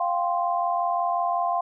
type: chord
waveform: sine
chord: F suspended second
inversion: none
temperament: equal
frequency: 698.5 / 784 / 1046.5 Hz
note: F5 / G5 / C6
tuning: 0 / 0 / 0 cents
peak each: -24 / -29 / -27 dBFS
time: 0-1.61 s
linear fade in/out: 5 ms
effects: none